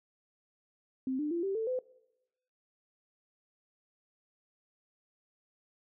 sine tone with pitch steps, 261.6 / 298.8 / 341.2 / 389.7 / 445.1 / 508.3 Hz, C4 / D4 / F4 / G4 / A4 / B4, 0 / +30 / -40 / -10 / +20 / +50 cents, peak -30 dBFS, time 1.07-1.79 s, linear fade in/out 2 ms, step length 120 ms, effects noise-tail reverb RT60 0.9 s tail -22 dB re dry

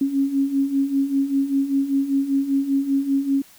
sine beating tone pair, 271.4 / 276.5 Hz, C#4 / C#4, -36 / -4 cents, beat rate 5.1 Hz, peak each -24 / -19 dBFS, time 0.01-3.42 s, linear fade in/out 5 ms, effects white hiss -50 dBFS RMS until 3.58 s

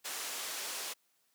white band-pass noise, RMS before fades -40 dBFS, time 0.04-0.94 s, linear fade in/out 20 ms, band 390 to 9500 Hz, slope 12 dB/octave, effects white hiss -74 dBFS RMS until 1.34 s + high-pass 150 Hz 12 dB/octave

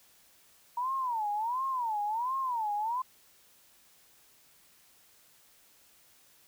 sine tone with vibrato, 940 Hz, A#5, 14 cents sharp, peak -29 dBFS, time 0.77-3.02 s, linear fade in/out 5 ms, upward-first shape sine, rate 1.4 Hz, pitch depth 230 cents each way, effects white hiss -62 dBFS RMS until 6.47 s

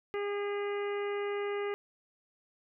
harmonic tone, 407 Hz, G#4, 35 cents flat, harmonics 1 / 2 / 3 / 4 / 5 / 6 / 7, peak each -32 / -44 / -43 / -48 / -44 / -51 / -52 dBFS, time 0.14-1.74 s, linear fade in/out 0 ms, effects none

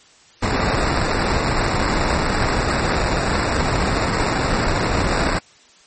pink noise with sample-and-hold, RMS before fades -19 dBFS, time 0.42-5.39 s, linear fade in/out 10 ms, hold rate 3150 Hz, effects white hiss -50 dBFS RMS until 5.86 s + MP3 32 kbps

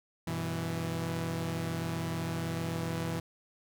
sawtooth chord, E minor, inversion first, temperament equal with one note detuned, 95.76 / 123.47 / 164.81 Hz, G2 / B2 / E3, -40 / 0 / 0 cents, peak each -36 / -35 / -30 dBFS, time 0.27-3.2 s, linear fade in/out 5 ms, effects none

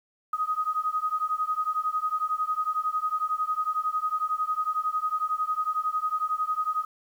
sine beating tone pair, 1248 / 1259 Hz, D#6 / D#6, +5 / +20 cents, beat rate 11 Hz, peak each -28 dBFS, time 0.33-6.85 s, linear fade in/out 5 ms, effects 9-bit

